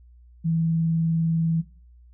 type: tone with vibrato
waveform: sine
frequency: 163.8 Hz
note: E3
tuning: 11 cents flat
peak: -20 dBFS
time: 0.44-1.62 s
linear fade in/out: 20 ms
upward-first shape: triangle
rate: 20 Hz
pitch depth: 47 cents each way
effects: noise-tail reverb RT60 0.4 s tail -17 dB re dry + added 60 Hz sine -48 dBFS peak until 2.13 s